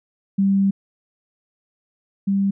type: tone pair in turn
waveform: sine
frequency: 196 / 196.99 Hz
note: G3 / G3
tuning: 0 / +9 cents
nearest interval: unison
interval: 9 cents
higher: second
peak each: -14 / -16 dBFS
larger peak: first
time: 0.38-0.71 / 2.27-2.51 s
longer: first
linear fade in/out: 10 ms
effects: none